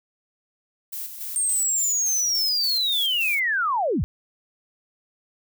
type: noise with tremolo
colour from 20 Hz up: violet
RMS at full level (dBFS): -32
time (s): 0.92-3.4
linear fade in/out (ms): 10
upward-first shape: square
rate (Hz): 3.5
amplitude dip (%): 50
type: linear sweep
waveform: sine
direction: down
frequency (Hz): 8700 to 38.19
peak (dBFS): -20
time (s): 1.36-4.04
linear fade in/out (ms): 0
effects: none